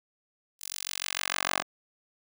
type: tone with high-pass filter sweep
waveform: 10% pulse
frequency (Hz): 46.61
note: F#1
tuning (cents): +13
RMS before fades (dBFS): -33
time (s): 0.59-1.64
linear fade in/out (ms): 50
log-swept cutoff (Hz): 7300 to 770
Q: 0.84
effects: none